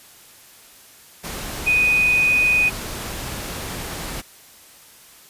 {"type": "tone in noise", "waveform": "sine", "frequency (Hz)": 2489, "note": "D#7", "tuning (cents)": 0, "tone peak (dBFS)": -14, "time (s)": [1.66, 2.7], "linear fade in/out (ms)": 20, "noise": "pink", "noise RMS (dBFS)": -30, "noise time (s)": [1.23, 4.22], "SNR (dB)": 13, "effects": ["white hiss -47 dBFS RMS until 5.29 s", "resampled to 32000 Hz"]}